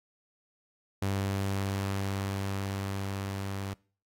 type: tone with level ramp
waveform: sawtooth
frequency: 98 Hz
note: G2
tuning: in tune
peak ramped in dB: -24 to -30 dBFS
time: 1.02-3.74 s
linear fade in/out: 5 ms
effects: noise-tail reverb RT60 0.4 s tail -23 dB re dry + AAC 48 kbps